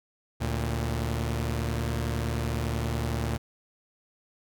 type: tone pair together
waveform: sawtooth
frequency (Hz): 73.42 / 115.33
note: D2 / A#2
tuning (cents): 0 / -18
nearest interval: minor sixth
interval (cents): 782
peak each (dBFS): -26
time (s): 0.4-3.38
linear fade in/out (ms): 20
effects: none